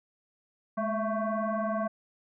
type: tone with frequency modulation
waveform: sine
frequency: 229.8 Hz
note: A#3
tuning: 25 cents flat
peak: -27 dBFS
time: 0.77-1.88 s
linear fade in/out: 10 ms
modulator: 441 Hz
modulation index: 2.2
effects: none